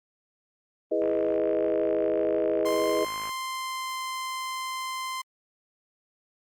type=chord; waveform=sine; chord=E major seventh; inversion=none; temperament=equal; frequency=329.6 / 415.3 / 493.9 / 622.3 Hz; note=E4 / G#4 / B4 / D#5; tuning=0 / 0 / 0 / 0 cents; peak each=-30 / -28 / -29 / -27 dBFS; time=0.91-3.05 s; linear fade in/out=10 ms
type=click train; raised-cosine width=0.5 ms; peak=-26 dBFS; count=121; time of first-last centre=1.02-3.293 s; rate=52.8 Hz
type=tone with pitch glide; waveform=sawtooth; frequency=1047 to 1040.4 Hz; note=C6 to C6; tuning=+1 to -10 cents; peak=-27 dBFS; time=2.65-5.22 s; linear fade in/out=10 ms; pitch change=-11 cents; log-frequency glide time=3.12-4.02 s
effects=Opus 24 kbps